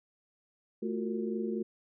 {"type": "tone cluster", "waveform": "sine", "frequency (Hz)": [219.2, 346.5, 370.4, 459.8], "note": ["A3", "F4", "F#4", "A#4"], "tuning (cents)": [-6, -14, 2, -24], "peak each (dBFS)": [-34, -39, -36, -40], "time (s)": [0.82, 1.63], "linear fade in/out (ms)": 10, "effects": []}